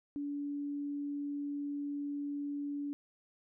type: tone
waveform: sine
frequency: 287.1 Hz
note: D4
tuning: 39 cents flat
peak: -35 dBFS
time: 0.16-2.93 s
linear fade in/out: 0 ms
effects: none